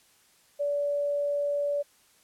sine tone, 576 Hz, D5, 34 cents flat, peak -25 dBFS, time 0.59-1.83 s, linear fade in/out 20 ms, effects white hiss -62 dBFS RMS until 2.23 s + low-pass 12000 Hz 12 dB/octave

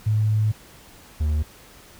sine / triangle tone pair in turn, 107.5 / 76.01 Hz, A2 / D#2, -40 / -40 cents, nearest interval tritone, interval 600 cents, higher first, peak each -17 / -17 dBFS, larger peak neither, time 0.06-0.52 / 1.2-1.43 s, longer first, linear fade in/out 10 ms, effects pink hiss -48 dBFS RMS until 1.99 s

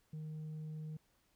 sine tone, 155.1 Hz, D#3, 5 cents flat, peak -39 dBFS, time 0.13-0.97 s, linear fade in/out 5 ms, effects tanh soft clip ceiling -41 dBFS + pink hiss -75 dBFS RMS until 1.35 s

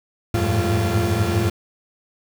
35% pulse tone cluster, 86.8 / 98.3 / 106.2 / 110.9 / 344.3 Hz, F2 / G2 / G#2 / A2 / F4, -10 / +5 / +39 / +14 / -25 cents, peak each -23 dBFS, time 0.34-1.5 s, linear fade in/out 5 ms, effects 7-bit

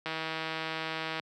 click train, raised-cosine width 0.3 ms, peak -18 dBFS, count 183, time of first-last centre 0.06-1.198 s, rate 160 Hz, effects high-pass 150 Hz 12 dB/octave

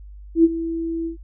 sine tone with ADSR envelope, 330 Hz, E4, 2 cents sharp, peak -7 dBFS, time 0.35-1.17 s, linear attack 92 ms, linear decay 34 ms, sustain -15 dB, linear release 110 ms, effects noise-tail reverb RT60 0.1 s tail -21 dB re dry + added 50 Hz sine -37 dBFS peak until 1.23 s

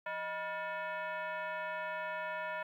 sine tone with frequency modulation, 174.61 Hz, F3, in tune, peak -36 dBFS, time 0.06-2.63 s, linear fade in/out 5 ms, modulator 797 Hz, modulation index 2.3, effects 12-bit

